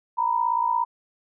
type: tone pair together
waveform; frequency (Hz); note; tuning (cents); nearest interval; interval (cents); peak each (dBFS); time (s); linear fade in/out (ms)
sine; 930.6 / 987.8; A#5 / B5; -3 / 0; minor second; 103; -23; 0.17-0.85; 20
effects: none